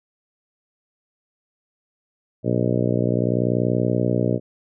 harmonic tone, 60.6 Hz, B1, 32 cents flat, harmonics 2 / 3 / 4 / 5 / 6 / 7 / 8 / 9 / 10, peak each -23 / -25 / -26 / -27 / -28 / -28 / -29 / -30 / -30 dBFS, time 2.43-4.4 s, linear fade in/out 50 ms, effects none

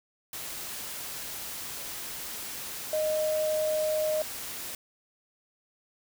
sine tone in noise, 619 Hz, D#5, 9 cents flat, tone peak -25 dBFS, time 2.93-4.22 s, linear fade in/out 2 ms, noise white, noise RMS -38 dBFS, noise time 0.33-4.75 s, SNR +10 dB, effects none

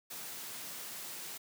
white high-pass noise, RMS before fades -44 dBFS, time 0.1-1.38 s, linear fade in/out 10 ms, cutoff 110 Hz, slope 96 dB/octave, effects none

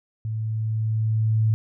sine tone with level ramp, 110 Hz, A2, in tune, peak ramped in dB -25 to -16 dBFS, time 0.25-1.54 s, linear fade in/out 0 ms, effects none

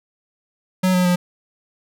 square tone with pitch steps, 185.2 / 181.3 / 178.2 Hz, F#3 / F#3 / F3, +2 / -35 / +35 cents, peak -15 dBFS, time 0.83-1.16 s, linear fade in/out 10 ms, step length 110 ms, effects none

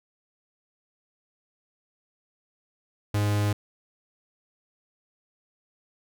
45% pulse tone, 103.6 Hz, G#2, 4 cents flat, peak -22 dBFS, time 3.14-3.53 s, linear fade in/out 5 ms, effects none

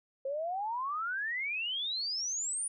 sine exponential sweep, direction up, 526 to 9670 Hz, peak -32 dBFS, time 0.25-2.68 s, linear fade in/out 5 ms, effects none

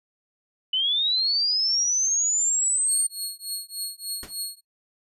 sine linear sweep, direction up, 2971 to 8820 Hz, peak -20 dBFS, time 0.73-3.07 s, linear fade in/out 5 ms
15% pulse tone with tremolo, 4323 Hz, C#8, 44 cents flat, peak -20 dBFS, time 2.87-4.61 s, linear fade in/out 50 ms, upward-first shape triangle, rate 3.4 Hz, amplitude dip 100%
pink noise with exponential decay, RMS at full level -36 dBFS, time 4.23-4.38 s, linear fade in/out 1 ms, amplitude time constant 31 ms
effects noise-tail reverb RT60 0.1 s tail -22 dB re dry + resampled to 32000 Hz

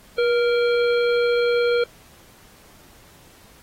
harmonic tone with a mistuned harmonic, 465.5 Hz, A#4, 2 cents flat, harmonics 1 / 3 / 5 / 7 / 9, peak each -17 / -27 / -31 / -34 / -36 dBFS, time 0.18-1.84 s, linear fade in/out 5 ms, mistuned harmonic 1, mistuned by +52 cents, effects pink hiss -51 dBFS RMS until 3.62 s + AAC 48 kbps

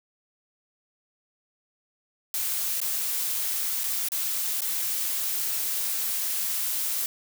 blue noise with dropouts, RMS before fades -28 dBFS, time 2.34-7.06 s, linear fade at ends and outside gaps 1 ms, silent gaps 2.803-2.815 / 3.835-3.839 / 4.086-4.119 / 4.607-4.618 s, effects none

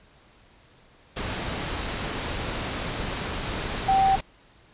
sine tone in noise, 774 Hz, G5, 22 cents flat, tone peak -17 dBFS, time 3.88-4.16 s, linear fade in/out 10 ms, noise pink, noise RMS -30 dBFS, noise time 1.16-4.21 s, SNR +10 dB, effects pink hiss -56 dBFS RMS until 4.73 s + resampled to 8000 Hz

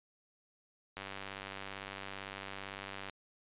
click train, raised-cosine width 0.3 ms, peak -26 dBFS, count 209, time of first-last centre 0.97-3.097 s, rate 97.8 Hz, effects resampled to 8000 Hz

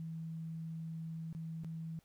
sine tone with dropouts, 162.3 Hz, E3, 27 cents flat, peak -40 dBFS, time 0-1.99 s, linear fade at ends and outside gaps 0 ms, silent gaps 1.328-1.349 / 1.636-1.646 s, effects pink hiss -72 dBFS RMS until 2.04 s

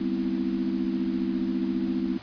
sine chord, C major seventh, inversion second, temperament equal, 196 / 246.9 / 261.6 / 329.6 Hz, G3 / B3 / C4 / E4, 0 / 0 / 0 / 0 cents, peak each -30 dBFS, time 0-2.18 s, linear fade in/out 10 ms, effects pink hiss -45 dBFS RMS until 2.22 s + resampled to 11025 Hz

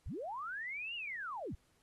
sine linear two-way sweep, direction up then down, 30.87 to 2892 to 37.41 Hz, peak -39 dBFS, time 0.06-1.55 s, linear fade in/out 0 ms, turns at 0.95 s, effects pink hiss -73 dBFS RMS until 1.82 s + AAC 32 kbps

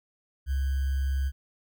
sine tone with sample-and-hold, 67.6 Hz, C#2, 43 cents flat, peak -24 dBFS, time 0.46-1.32 s, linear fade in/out 50 ms, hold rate 1575 Hz, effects none

